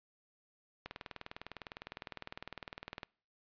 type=click train; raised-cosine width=0.3 ms; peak=-26 dBFS; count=44; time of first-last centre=0.86-3.032 s; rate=19.8 Hz; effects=noise-tail reverb RT60 0.5 s tail -26 dB re dry + resampled to 11025 Hz